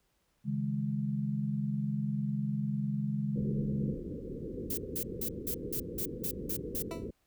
sine chord, C# suspended second, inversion none, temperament equal with one note detuned, 138.59 / 158.56 / 207.7 Hz, C#3 / D#3 / G#3, 0 / +33 / 0 cents, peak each -34 / -37 / -33 dBFS, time 0.44-3.96 s, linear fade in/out 50 ms
white low-pass noise, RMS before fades -40 dBFS, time 3.35-7.11 s, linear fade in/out 10 ms, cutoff 500 Hz, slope 96 dB/octave
violet noise bursts, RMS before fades -35 dBFS, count 9, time 4.7-6.824 s, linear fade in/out 5 ms, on 76 ms, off 180 ms
20% pulse tone with exponential decay, 329.6 Hz, E4, in tune, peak -30 dBFS, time 6.91-7.1 s, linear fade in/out 1 ms, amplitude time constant 40 ms
effects pink hiss -75 dBFS RMS until 7.26 s

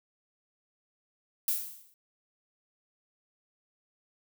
violet noise with exponential decay, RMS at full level -26 dBFS, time 1.48-1.94 s, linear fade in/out 1 ms, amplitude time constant 100 ms, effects none

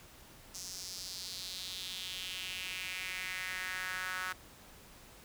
sawtooth tone with high-pass filter sweep, 184.8 Hz, F#3, 2 cents flat, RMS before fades -41 dBFS, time 0.54-4.33 s, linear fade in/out 10 ms, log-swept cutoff 5900 to 1400 Hz, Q 3.2, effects pink hiss -56 dBFS RMS until 5.24 s

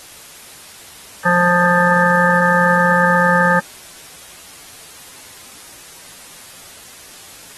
harmonic tone, 176.3 Hz, F3, 17 cents sharp, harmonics 1 / 3 / 5 / 7 / 9 / 10, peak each -18 / -18 / -18 / -18 / -18 / -18 dBFS, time 1.25-3.6 s, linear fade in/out 10 ms, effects white hiss -39 dBFS RMS until 7.57 s + AAC 32 kbps

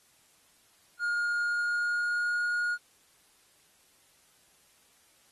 triangle tone with pitch glide, 1423 to 1437 Hz, F6 to F6, +32 to +49 cents, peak -25 dBFS, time 0.99-2.78 s, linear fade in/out 50 ms, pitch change +17 cents, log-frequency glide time 1.4-2.43 s, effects white hiss -64 dBFS RMS until 5.31 s + AAC 32 kbps

